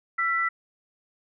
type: tone pair together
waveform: sine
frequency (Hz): 1347.7 / 1975.5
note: E6 / B6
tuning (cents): +38 / 0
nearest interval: perfect fifth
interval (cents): 662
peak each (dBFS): -25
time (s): 0.18-0.49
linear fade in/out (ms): 10
effects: none